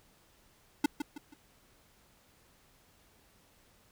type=tone with echo; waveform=square; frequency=293.7 Hz; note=D4; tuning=in tune; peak=-23 dBFS; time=0.84-0.86 s; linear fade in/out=5 ms; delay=160 ms; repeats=3; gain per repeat=-9 dB; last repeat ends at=1.34 s; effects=pink hiss -65 dBFS RMS until 3.91 s